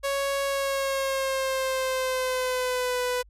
sawtooth tone with pitch glide, 554.4 to 496.8 Hz, C#5 to B4, 0 to +10 cents, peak -21 dBFS, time 0.03-3.23 s, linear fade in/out 20 ms, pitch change -190 cents, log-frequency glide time 0.44-3 s, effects added 50 Hz sine -51 dBFS peak until 3.29 s + resampled to 32000 Hz

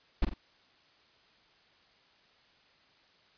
brown noise with echo, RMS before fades -25 dBFS, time 0.22-0.25 s, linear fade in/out 5 ms, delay 45 ms, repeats 2, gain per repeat -7 dB, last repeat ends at 0.34 s, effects white hiss -64 dBFS RMS until 3.37 s + resampled to 11025 Hz

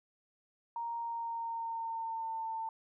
sine tone with pitch glide, 932.3 to 896.4 Hz, A#5 to A5, 0 to +32 cents, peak -35 dBFS, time 0.76-2.69 s, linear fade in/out 2 ms, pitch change -68 cents, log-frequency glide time 0.98-2.46 s, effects none

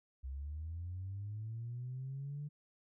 sine linear sweep, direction up, 64.1 to 148.6 Hz, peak -39 dBFS, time 0.23-2.49 s, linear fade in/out 20 ms, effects tanh soft clip ceiling -35 dBFS

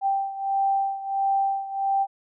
sine beating tone pair, 784 / 785.5 Hz, G5 / G5, 0 / +3 cents, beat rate 1.5 Hz, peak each -23 / -27 dBFS, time 0.01-2.07 s, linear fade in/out 50 ms, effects none

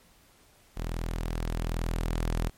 sawtooth tone with level ramp, 41.2 Hz, E1, in tune, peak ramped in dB -27 to -22 dBFS, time 0.76-2.5 s, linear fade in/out 20 ms, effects pink hiss -60 dBFS RMS until 2.57 s + MP3 64 kbps

